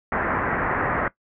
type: low-pass noise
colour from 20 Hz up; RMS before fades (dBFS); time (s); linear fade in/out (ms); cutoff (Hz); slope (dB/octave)
white; -24; 0.12-1.08; 2; 1900; 48
effects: noise-tail reverb RT60 0.1 s tail -18 dB re dry